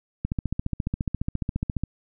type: click train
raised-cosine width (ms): 5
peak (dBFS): -13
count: 24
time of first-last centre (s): 0.25-1.836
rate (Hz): 14.5
effects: none